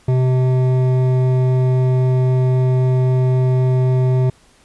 triangle tone with hard clipping, 128.3 Hz, C3, 34 cents flat, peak -14 dBFS, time 0.08-4.3 s, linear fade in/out 5 ms, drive 15 dB, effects pink hiss -52 dBFS RMS until 4.64 s + resampled to 24000 Hz

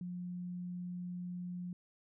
sine tone, 178.2 Hz, F3, 35 cents sharp, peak -39 dBFS, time 0.01-1.73 s, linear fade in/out 2 ms, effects none

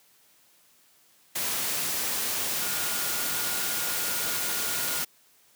sine tone in noise, 1430 Hz, F6, 41 cents sharp, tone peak -39 dBFS, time 2.61-5.03 s, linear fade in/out 10 ms, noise white, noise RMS -29 dBFS, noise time 1.35-5.05 s, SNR -13 dB, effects white hiss -61 dBFS RMS until 5.55 s + high-pass 100 Hz 12 dB/octave

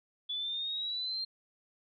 sine exponential sweep, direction up, 3435 to 4200 Hz, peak -33 dBFS, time 0.29-1.25 s, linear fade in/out 10 ms, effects none

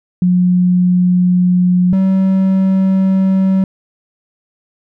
sine / triangle tone pair in turn, 180 / 190.7 Hz, F#3 / G3, -47 / -47 cents, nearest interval minor second, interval 100 cents, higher second, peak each -8 / -7 dBFS, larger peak second, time 0.22-1.93 / 1.93-3.64 s, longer neither, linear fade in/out 2 ms, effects none

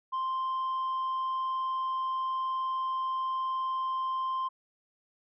sine tone, 1046.5 Hz, C6, in tune, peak -26 dBFS, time 0.12-4.49 s, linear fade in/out 20 ms, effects tanh soft clip ceiling -28 dBFS

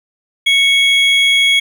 triangle tone pair together, 2217 / 3319 Hz, C#7 / G#7, 0 / -2 cents, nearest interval perfect fifth, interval 698 cents, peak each -10 dBFS, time 0.46-1.6 s, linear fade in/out 10 ms, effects none

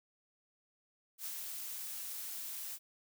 blue noise with ADSR envelope, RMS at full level -41 dBFS, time 1.18-2.79 s, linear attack 74 ms, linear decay 67 ms, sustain -2 dB, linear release 49 ms, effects none

